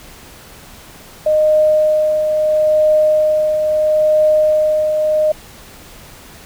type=tone with tremolo; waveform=sine; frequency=615 Hz; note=D#5; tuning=20 cents flat; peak=-8 dBFS; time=1.26-5.32 s; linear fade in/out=5 ms; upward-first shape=triangle; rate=0.75 Hz; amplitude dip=45%; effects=pink hiss -39 dBFS RMS until 6.45 s